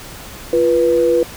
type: tone pair together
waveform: sine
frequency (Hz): 345.8 / 489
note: F4 / B4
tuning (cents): -17 / -17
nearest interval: tritone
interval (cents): 600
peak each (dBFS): -16 / -12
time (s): 0.53-1.23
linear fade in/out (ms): 2
effects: pink hiss -34 dBFS RMS until 1.36 s